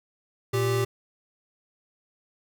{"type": "tone pair together", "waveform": "square", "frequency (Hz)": [116.4, 392], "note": ["A#2", "G4"], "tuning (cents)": [-2, 0], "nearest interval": "octave + major sixth", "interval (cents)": 2102, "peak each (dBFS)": -26, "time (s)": [0.53, 0.85], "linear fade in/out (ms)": 10, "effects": []}